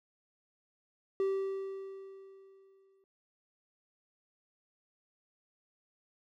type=tone with exponential decay; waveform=triangle; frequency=387.9 Hz; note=G4; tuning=18 cents flat; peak=-25 dBFS; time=1.2-3.04 s; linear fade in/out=1 ms; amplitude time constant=400 ms; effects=none